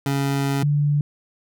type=tone pair in turn; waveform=25% pulse / sine; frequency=138.8 / 146.06 Hz; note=C#3 / D3; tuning=+3 / -9 cents; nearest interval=minor second; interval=88 cents; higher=second; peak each=-16 dBFS; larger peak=neither; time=0.06-0.63 / 0.63-1.01 s; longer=first; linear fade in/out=2 ms; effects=none